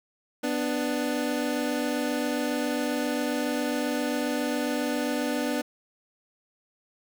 25% pulse tone pair together, 247.5 / 294.9 Hz, B3 / D4, +4 / +7 cents, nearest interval minor third, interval 303 cents, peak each -25 dBFS, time 0.43-5.62 s, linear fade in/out 10 ms, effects 9-bit

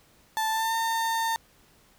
35% pulse tone with pitch glide, 880 to 907.4 Hz, A5 to A#5, 0 to -47 cents, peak -23 dBFS, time 0.37-1.36 s, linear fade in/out 0 ms, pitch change +53 cents, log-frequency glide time 0.49-0.75 s, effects pink hiss -60 dBFS RMS until 1.98 s

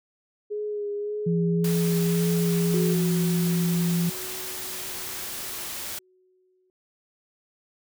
sine tone with vibrato, 415.1 Hz, G#4, 1 cent flat, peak -27 dBFS, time 0.5-2.95 s, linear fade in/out 20 ms, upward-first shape sine, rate 1.8 Hz, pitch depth 24 cents each way
sine tone with pitch glide, 169.4 to 171.07 Hz, E3 to F3, +48 to -36 cents, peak -21 dBFS, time 1.26-4.1 s, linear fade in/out 10 ms, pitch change +16 cents, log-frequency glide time 1.68-3.03 s
white noise, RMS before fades -34 dBFS, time 1.64-5.99 s, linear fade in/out 5 ms
sine tone with exponential decay, 370 Hz, F#4, in tune, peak -25 dBFS, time 2.74-6.7 s, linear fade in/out 1 ms, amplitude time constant 860 ms
effects none

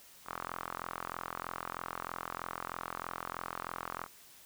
sawtooth tone with band-pass filter, 43.15 Hz, F1, 20 cents flat, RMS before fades -42 dBFS, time 0.25-4.08 s, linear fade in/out 50 ms, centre 1200 Hz, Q 3.5, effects white hiss -57 dBFS RMS until 4.45 s

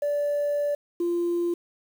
sine tone pair in turn, 581 / 345.5 Hz, D5 / F4, -19 / -19 cents, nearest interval major sixth, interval 900 cents, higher first, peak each -21 dBFS, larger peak neither, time 0.02-0.75 / 1-1.54 s, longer first, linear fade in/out 5 ms, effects tanh soft clip ceiling -20 dBFS + 8-bit

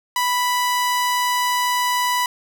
sawtooth tone, 987.8 Hz, B5, in tune, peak -14 dBFS, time 0.16-2.26 s, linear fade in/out 2 ms, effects none

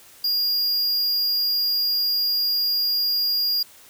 square tone, 4831 Hz, D8, 48 cents sharp, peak -20 dBFS, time 0.24-3.63 s, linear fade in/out 5 ms, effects white hiss -49 dBFS RMS until 3.89 s

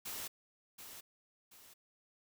white noise with echo, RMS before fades -43 dBFS, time 0.05-0.28 s, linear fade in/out 10 ms, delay 730 ms, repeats 2, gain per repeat -8 dB, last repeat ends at 1.74 s, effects none

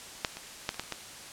clicks, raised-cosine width 0.2 ms, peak -9 / -22 / -11 / -26 / -14 / -30 / -15 dBFS, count 7, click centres 0.248 / 0.37 / 0.691 / 0.744 / 0.796 / 0.837 / 0.923 s, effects white hiss -45 dBFS RMS until 1.32 s + low-pass 9000 Hz 12 dB/octave

